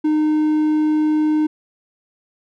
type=tone; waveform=triangle; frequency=306.6 Hz; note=D#4; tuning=25 cents flat; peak=-12 dBFS; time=0.04-1.47 s; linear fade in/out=10 ms; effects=none